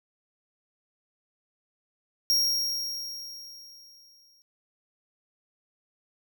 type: tone with exponential decay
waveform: 45% pulse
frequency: 5588 Hz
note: F8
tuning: in tune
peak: -20 dBFS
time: 2.3-4.42 s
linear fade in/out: 0 ms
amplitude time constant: 460 ms
effects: none

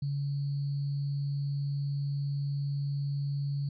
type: tone with sample-and-hold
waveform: sine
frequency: 141.3 Hz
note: C#3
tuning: 34 cents sharp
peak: -29 dBFS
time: 0.02-3.69 s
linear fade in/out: 5 ms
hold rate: 4410 Hz
effects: resampled to 16000 Hz

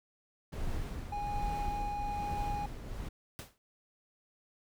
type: noise with tremolo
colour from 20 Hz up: brown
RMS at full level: -35 dBFS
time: 0.52-3.09 s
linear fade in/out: 10 ms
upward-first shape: triangle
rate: 1.2 Hz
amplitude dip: 60%
type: tone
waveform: triangle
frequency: 823 Hz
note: G#5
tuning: 16 cents flat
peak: -33 dBFS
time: 1.12-2.66 s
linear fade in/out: 5 ms
type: noise with exponential decay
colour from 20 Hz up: pink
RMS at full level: -41 dBFS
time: 3.39-3.58 s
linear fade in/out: 0 ms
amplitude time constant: 41 ms
effects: none

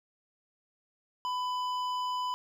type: tone with hard clipping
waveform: sine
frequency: 999 Hz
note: B5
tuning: 20 cents sharp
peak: -32 dBFS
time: 1.25-2.34 s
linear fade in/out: 0 ms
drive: 10 dB
effects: none

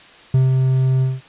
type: tone with ADSR envelope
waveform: triangle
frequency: 130.81 Hz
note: C3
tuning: in tune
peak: -8 dBFS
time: 0.34-1.21 s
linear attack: 4 ms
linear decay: 160 ms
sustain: -3 dB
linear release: 190 ms
effects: white hiss -44 dBFS RMS until 1.28 s + resampled to 8000 Hz

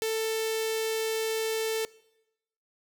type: tone with notch filter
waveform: sawtooth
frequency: 443.4 Hz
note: A4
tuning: 13 cents sharp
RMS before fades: -29 dBFS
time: 0.02-1.85 s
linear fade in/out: 0 ms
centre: 1100 Hz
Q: 0.71
effects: noise-tail reverb RT60 0.9 s tail -22 dB re dry

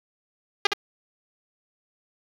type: tone with echo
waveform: 5% pulse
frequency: 405.7 Hz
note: G#4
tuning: 41 cents flat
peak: -4 dBFS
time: 0.65-0.67 s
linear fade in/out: 5 ms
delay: 65 ms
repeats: 1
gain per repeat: -5 dB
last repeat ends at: 0.735 s
effects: low-pass 5000 Hz 12 dB/octave + 7-bit

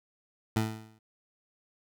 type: tone with exponential decay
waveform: 20% pulse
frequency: 110 Hz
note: A2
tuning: in tune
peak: -18 dBFS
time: 0.56-0.99 s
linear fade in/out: 5 ms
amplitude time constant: 92 ms
effects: none

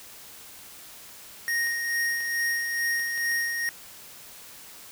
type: tone with tremolo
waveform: square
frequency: 1864.7 Hz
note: A#6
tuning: in tune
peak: -24 dBFS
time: 1.48-3.69 s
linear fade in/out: 0 ms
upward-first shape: sine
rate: 2.3 Hz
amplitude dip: 40%
type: clicks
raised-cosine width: 0.2 ms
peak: -28 dBFS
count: 5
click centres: 1.67 / 2.206 / 2.996 / 3.177 / 3.317 s
effects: white hiss -46 dBFS RMS until 4.91 s

